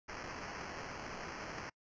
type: noise with sample-and-hold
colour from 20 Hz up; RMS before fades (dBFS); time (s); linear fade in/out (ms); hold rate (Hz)
blue; -45; 0.08-1.7; 10; 3675
effects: noise-tail reverb RT60 0.1 s tail -26 dB re dry + resampled to 16000 Hz